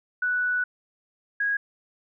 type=tone pair in turn; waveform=sine; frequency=1480 / 1650.5 Hz; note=F#6 / G#6; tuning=0 / -11 cents; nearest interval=major second; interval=189 cents; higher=second; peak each=-22 dBFS; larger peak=neither; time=0.22-0.64 / 1.4-1.57 s; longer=first; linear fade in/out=5 ms; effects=none